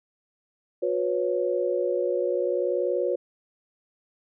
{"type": "chord", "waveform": "sine", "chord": "F# suspended fourth", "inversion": "none", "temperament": "equal with one note detuned", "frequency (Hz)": [361.8, 493.9, 554.4], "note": ["F#4", "B4", "C#5"], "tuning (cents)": [-39, 0, 0], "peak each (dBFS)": -27, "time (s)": [0.82, 3.16], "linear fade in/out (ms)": 10, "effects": []}